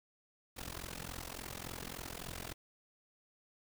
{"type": "noise with amplitude modulation", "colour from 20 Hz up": "pink", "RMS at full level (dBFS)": -41, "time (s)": [0.56, 2.54], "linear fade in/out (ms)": 20, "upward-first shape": "sine", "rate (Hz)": 43.5, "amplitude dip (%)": 95, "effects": []}